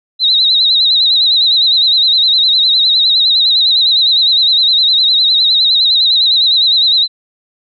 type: tone with vibrato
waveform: sine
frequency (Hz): 3900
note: B7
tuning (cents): -23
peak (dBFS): -7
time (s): 0.19-7.08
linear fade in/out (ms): 50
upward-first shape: sine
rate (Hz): 9.8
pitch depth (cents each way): 92
effects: none